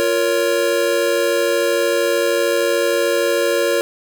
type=chord; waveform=square; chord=Bb minor; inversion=second; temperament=just; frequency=349.6 / 466.2 / 559.4 Hz; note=F4 / Bb4 / Db5; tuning=+2 / 0 / +16 cents; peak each=-22 / -20 / -19 dBFS; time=0-3.81 s; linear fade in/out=0 ms; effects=none